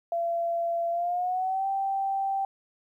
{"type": "tone with pitch glide", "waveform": "sine", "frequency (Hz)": [680, 781.1], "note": ["F5", "G5"], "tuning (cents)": [-46, -6], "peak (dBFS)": -25, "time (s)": [0.12, 2.45], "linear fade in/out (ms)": 2, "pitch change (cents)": 240, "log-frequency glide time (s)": [0.9, 1.67], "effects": ["11-bit"]}